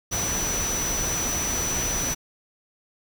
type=tone in noise; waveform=sine; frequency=5940 Hz; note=F#8; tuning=6 cents sharp; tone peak=-26 dBFS; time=0.11-2.15 s; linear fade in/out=20 ms; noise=pink; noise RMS=-29 dBFS; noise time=0.11-2.15 s; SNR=0 dB; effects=none